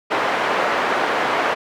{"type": "band-pass noise", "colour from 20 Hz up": "pink", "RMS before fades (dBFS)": -20, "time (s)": [0.1, 1.55], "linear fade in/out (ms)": 20, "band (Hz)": [530, 1800], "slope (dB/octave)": 12, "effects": []}